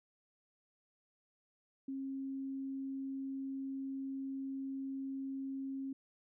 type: tone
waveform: sine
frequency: 270 Hz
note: C#4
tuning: 45 cents flat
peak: -38 dBFS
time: 1.88-5.93 s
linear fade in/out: 5 ms
effects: none